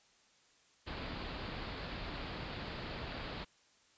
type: low-pass noise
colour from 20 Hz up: pink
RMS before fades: -43 dBFS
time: 0.86-3.45 s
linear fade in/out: 20 ms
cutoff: 4800 Hz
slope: 96 dB/octave
effects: white hiss -68 dBFS RMS until 3.97 s + resampled to 16000 Hz